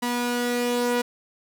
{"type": "tone pair together", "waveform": "sawtooth", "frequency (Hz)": [242.9, 485.3], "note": ["B3", "B4"], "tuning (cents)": [-29, -30], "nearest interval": "octave", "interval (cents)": 1199, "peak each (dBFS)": [-21, -22], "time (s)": [0.02, 1.02], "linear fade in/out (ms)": 10, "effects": []}